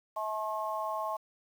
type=harmonic tone; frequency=215.4 Hz; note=A3; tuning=37 cents flat; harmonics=3 / 4 / 5; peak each=-36 / -37 / -35 dBFS; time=0.16-1.17 s; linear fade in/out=10 ms; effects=9-bit